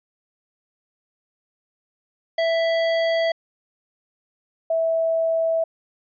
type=tone pair in turn; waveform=square / sine; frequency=660 / 654.3 Hz; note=E5 / E5; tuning=+2 / -13 cents; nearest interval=unison; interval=15 cents; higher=first; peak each=-19 / -18 dBFS; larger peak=second; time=2.38-3.32 / 4.7-5.64 s; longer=neither; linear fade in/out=5 ms; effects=resampled to 11025 Hz